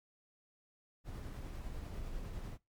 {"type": "noise with tremolo", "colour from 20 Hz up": "brown", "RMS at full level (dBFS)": -42, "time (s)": [1.04, 2.58], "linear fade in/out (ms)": 50, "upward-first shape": "sine", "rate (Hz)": 10, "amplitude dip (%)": 25, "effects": ["noise-tail reverb RT60 0.2 s tail -21 dB re dry", "MP3 96 kbps"]}